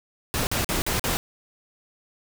pink noise bursts, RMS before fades -25 dBFS, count 5, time 0.34-1.17 s, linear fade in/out 0 ms, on 130 ms, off 45 ms, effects none

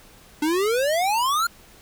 square exponential sweep, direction up, 293.7 to 1427 Hz, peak -20 dBFS, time 0.42-1.47 s, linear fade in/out 5 ms, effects pink hiss -50 dBFS RMS until 1.81 s

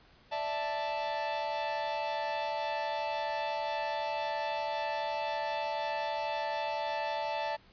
45% pulse chord, D suspended second, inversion none, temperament equal, 587.3 / 659.3 / 880 Hz, D5 / E5 / A5, 0 / 0 / 0 cents, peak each -38 / -38 / -34 dBFS, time 0.31-7.57 s, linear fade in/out 20 ms, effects pink hiss -61 dBFS RMS until 7.72 s + resampled to 11025 Hz

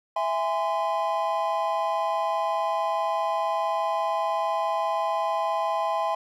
triangle chord, E augmented, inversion none, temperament just, 659.3 / 824.1 / 1030.1 Hz, E5 / G#5 / B#5, 0 / -14 / -27 cents, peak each -26 dBFS, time 0.16-6.15 s, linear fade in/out 5 ms, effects none

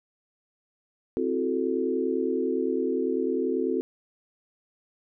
sine chord, F# half-diminished seventh, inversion second, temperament equal, 261.6 / 329.6 / 370 / 440 Hz, C4 / E4 / F#4 / A4, 0 / 0 / 0 / 0 cents, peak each -29 / -32 / -28 / -29 dBFS, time 1.17-3.81 s, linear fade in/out 0 ms, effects none

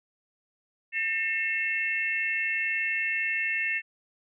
sine tone cluster, 1805 / 2163 / 2676 Hz, A6 / C#7 / E7, +44 / -43 / +25 cents, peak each -30 dBFS, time 0.92-3.82 s, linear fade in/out 50 ms, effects none

